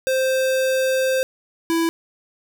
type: tone pair in turn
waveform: square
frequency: 523.3 / 331 Hz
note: C5 / E4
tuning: 0 / +7 cents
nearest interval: minor sixth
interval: 793 cents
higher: first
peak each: -18 dBFS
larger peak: neither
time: 0.07-1.23 / 1.7-1.89 s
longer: first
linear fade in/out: 0 ms
effects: none